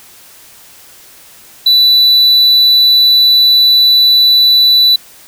triangle tone, 3970 Hz, B7, 8 cents sharp, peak -3 dBFS, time 1.66-4.96 s, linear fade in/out 5 ms, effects white hiss -39 dBFS RMS until 5.27 s

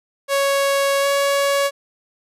sawtooth tone with pitch glide, 555 to 560.2 Hz, C#5 to C#5, +2 to +18 cents, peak -12 dBFS, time 0.28-1.71 s, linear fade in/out 50 ms, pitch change +16 cents, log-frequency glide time 1.01-1.06 s, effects resampled to 32000 Hz

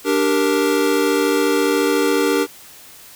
square chord, G minor, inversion second, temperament equal, 293.7 / 392 / 466.2 Hz, D4 / G4 / Bb4, 0 / 0 / 0 cents, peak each -20 dBFS, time 0.04-2.47 s, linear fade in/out 50 ms, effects white hiss -42 dBFS RMS until 3.15 s

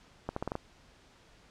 accelerating click train, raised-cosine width 1 ms, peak -19 dBFS, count 6, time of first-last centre 0.29-0.554 s, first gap 74 ms, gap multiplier 0.83, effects pink hiss -60 dBFS RMS until 1.5 s + low-pass 6000 Hz 12 dB/octave

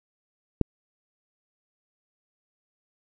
click, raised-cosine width 3 ms, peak -7 dBFS, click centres 0.613 s, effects none

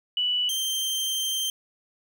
sine / sawtooth tone pair in turn, 2960 / 3144 Hz, F#7 / G7, 0 / +4 cents, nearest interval minor second, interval 104 cents, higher second, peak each -22 dBFS, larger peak neither, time 0.17-0.49 / 0.49-1.5 s, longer second, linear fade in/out 2 ms, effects 10-bit

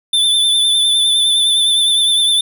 square tone with vibrato, 3525 Hz, A7, 2 cents sharp, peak -11 dBFS, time 0.13-2.41 s, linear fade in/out 5 ms, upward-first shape sine, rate 9.8 Hz, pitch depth 33 cents each way, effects none

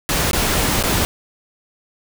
pink noise with dropouts, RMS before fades -18 dBFS, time 0.09-1.05 s, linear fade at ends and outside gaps 0 ms, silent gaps 0.311-0.332 / 0.827-0.837 s, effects none

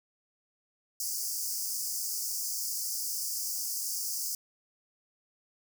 pink high-pass noise, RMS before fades -34 dBFS, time 1-4.35 s, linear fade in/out 2 ms, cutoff 4800 Hz, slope 96 dB/octave, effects none

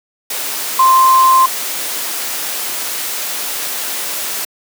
sine tone in noise, 1046.5 Hz, C6, in tune, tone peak -6 dBFS, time 0.79-1.46 s, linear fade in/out 5 ms, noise white, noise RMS -21 dBFS, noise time 0.3-4.45 s, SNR +12 dB, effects high-pass 300 Hz 12 dB/octave

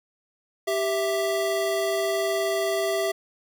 square tone pair together, 391.8 / 659.3 Hz, G4 / E5, -1 / 0 cents, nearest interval major sixth, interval 901 cents, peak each -27 / -26 dBFS, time 0.67-3.12 s, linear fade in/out 10 ms, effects none

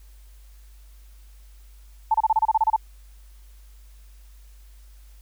sine tone bursts, 880 Hz, A5, in tune, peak -15 dBFS, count 11, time 2.11-2.763 s, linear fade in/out 5 ms, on 33 ms, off 29 ms, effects added 50 Hz sine -45 dBFS peak until 5.21 s + white hiss -60 dBFS RMS until 5.21 s

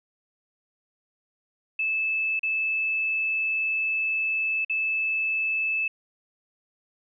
sine tone with dropouts, 2619 Hz, E7, 12 cents flat, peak -23 dBFS, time 1.79-5.88 s, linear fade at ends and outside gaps 5 ms, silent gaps 2.394-2.431 / 4.648-4.696 s, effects none

